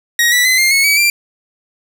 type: tone with pitch steps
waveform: sawtooth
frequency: 1888 / 1960.2 / 2035 / 2113 / 2194 / 2278 / 2365 Hz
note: A#6 / B6 / C7 / C7 / C#7 / C#7 / D7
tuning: +22 / -13 / -49 / +16 / -18 / +47 / +12 cents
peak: -6 dBFS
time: 0.19-1.1 s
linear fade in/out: 2 ms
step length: 130 ms
effects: none